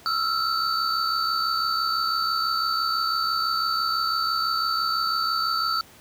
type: tone cluster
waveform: triangle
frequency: 1302 / 1368 / 4545 Hz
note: E6 / F6 / C#8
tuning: -22 / -36 / +42 cents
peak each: -25 dBFS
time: 0.06-5.81 s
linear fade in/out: 0 ms
effects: pink hiss -50 dBFS RMS until 6 s + high-pass 80 Hz 12 dB/octave